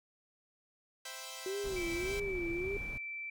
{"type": "chord", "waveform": "5% pulse", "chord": "C major seventh", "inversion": "none", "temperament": "equal", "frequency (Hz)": [523.3, 659.3, 784, 987.8], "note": ["C5", "E5", "G5", "B5"], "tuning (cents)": [0, 0, 0, 0], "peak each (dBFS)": [-36, -37, -38, -39], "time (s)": [1.05, 2.2], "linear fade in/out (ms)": 5}
{"type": "tone with vibrato", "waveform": "sine", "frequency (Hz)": 370, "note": "F#4", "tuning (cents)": 0, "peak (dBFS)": -35, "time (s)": [1.46, 2.77], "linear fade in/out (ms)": 2, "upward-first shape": "sine", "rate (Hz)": 1.7, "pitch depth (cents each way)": 160}
{"type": "noise", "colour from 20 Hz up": "brown", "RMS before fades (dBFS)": -44, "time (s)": [1.64, 2.98], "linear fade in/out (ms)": 5}
{"type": "tone with pitch glide", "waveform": "sine", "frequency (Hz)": [2315, 2332], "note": ["D7", "D7"], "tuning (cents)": [-25, -13], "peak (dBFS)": -39, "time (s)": [1.76, 3.3], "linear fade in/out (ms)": 5, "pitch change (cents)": 12, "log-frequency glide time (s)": [2.36, 2.56]}
{"effects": []}